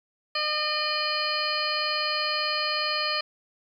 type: harmonic tone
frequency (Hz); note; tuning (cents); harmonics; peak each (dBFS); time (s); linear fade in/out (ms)
607; D#5; -43; 1 / 2 / 3 / 4 / 5 / 7 / 8; -34 / -31 / -34 / -33 / -34 / -30 / -32; 0.35-3.21; 5
effects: 10-bit